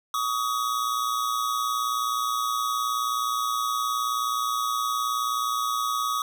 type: tone pair together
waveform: square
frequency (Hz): 1135 / 1254.1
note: C#6 / D#6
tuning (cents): +41 / +13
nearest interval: major second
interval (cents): 172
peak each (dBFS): -28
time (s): 0.14-6.22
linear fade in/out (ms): 2
effects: none